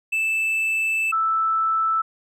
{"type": "tone pair in turn", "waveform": ["triangle", "sine"], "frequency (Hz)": [2637, 1318.5], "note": ["E7", "E6"], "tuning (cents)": [0, 0], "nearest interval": "octave", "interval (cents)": 1200, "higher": "first", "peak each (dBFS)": -18, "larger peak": "neither", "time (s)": [[0.12, 1.12], [1.12, 2.02]], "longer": "first", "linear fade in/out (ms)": 10, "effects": []}